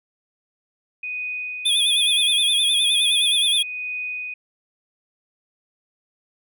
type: tone with tremolo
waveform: sine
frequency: 2489 Hz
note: D#7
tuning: in tune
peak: -25 dBFS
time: 1.03-4.34 s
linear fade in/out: 5 ms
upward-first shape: sine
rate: 1.1 Hz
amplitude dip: 40%
type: tone with vibrato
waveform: square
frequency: 3418 Hz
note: G#7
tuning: 49 cents sharp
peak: -17 dBFS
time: 1.65-3.63 s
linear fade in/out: 10 ms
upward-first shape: sine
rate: 9.6 Hz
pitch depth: 79 cents each way
effects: none